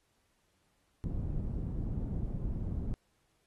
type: low-pass noise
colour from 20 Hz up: pink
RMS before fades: -35 dBFS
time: 1.04-2.94 s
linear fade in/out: 0 ms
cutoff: 200 Hz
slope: 12 dB/octave
effects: pink hiss -75 dBFS RMS until 3.46 s + AAC 32 kbps